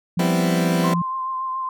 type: tone with pitch glide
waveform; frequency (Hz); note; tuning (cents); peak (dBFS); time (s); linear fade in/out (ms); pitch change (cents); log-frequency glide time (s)
sine; 174.61 to 172.21; F3 to F3; 0 to -24; -19; 0.17-1.02; 5; -24; 0.51-0.8
type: chord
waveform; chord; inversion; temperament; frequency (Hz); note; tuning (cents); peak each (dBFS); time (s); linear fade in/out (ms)
20% pulse; C major seventh; second; equal; 196 / 246.9 / 261.6 / 329.6; G3 / B3 / C4 / E4; 0 / 0 / 0 / 0; -21; 0.19-0.94; 5
type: tone with vibrato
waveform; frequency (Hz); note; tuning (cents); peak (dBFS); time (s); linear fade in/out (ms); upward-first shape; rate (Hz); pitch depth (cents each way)
sine; 1046.5; C6; 0; -23; 0.84-1.69; 2; triangle; 7.1; 25
effects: none